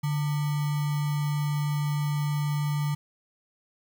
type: tone with sample-and-hold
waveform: sine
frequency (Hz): 146.83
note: D3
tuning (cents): 0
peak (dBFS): -24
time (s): 0.03-2.95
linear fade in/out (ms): 10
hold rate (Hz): 1050
effects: none